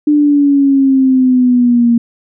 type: exponential sweep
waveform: sine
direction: down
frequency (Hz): 299 to 233.1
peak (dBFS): -6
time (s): 0.07-1.98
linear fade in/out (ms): 5
effects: none